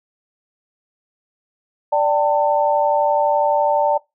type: chord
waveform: sine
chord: D suspended fourth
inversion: none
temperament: equal with one note detuned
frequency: 587.3 / 784 / 895.9 Hz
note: D5 / G5 / A5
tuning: 0 / 0 / +31 cents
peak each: -17 / -21 / -17 dBFS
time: 1.92-3.98 s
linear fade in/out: 10 ms
effects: noise-tail reverb RT60 0.2 s tail -22 dB re dry